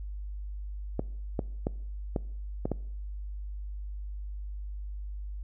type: clicks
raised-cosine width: 2 ms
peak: -15 dBFS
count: 6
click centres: 0.994 / 1.392 / 1.669 / 2.162 / 2.655 / 2.717 s
effects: noise-tail reverb RT60 0.7 s tail -22 dB re dry + added 50 Hz sine -35 dBFS peak until 5.43 s